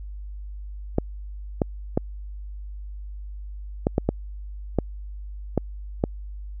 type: clicks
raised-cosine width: 2 ms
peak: -6 dBFS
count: 9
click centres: 0.984 / 1.618 / 1.975 / 3.869 / 3.981 / 4.09 / 4.787 / 5.577 / 6.039 s
effects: added 50 Hz sine -33 dBFS peak until 6.6 s